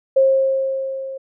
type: tone with level ramp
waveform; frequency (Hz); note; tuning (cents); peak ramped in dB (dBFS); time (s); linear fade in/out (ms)
sine; 535; C5; +38; -9 to -27; 0.16-1.18; 10
effects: none